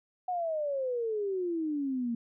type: exponential sweep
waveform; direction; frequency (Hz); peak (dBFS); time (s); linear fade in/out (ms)
sine; down; 740 to 229; -29; 0.28-2.15; 5
effects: none